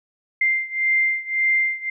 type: beating tone pair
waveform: sine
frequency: 2093 / 2094.8 Hz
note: C7 / C7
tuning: 0 / +1 cents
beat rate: 1.8 Hz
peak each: -20 / -22 dBFS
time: 0.41-1.9 s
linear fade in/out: 5 ms
effects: none